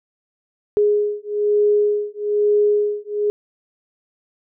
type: beating tone pair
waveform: sine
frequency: 415.3 / 416.4 Hz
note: G#4 / G#4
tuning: 0 / +5 cents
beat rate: 1.1 Hz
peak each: -18 dBFS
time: 0.77-3.3 s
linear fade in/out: 0 ms
effects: none